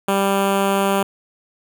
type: tone with notch filter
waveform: 10% pulse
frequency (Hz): 196.7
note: G3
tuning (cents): +6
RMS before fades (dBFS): -18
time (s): 0.08-1.03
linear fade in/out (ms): 5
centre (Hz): 5100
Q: 1.2
effects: none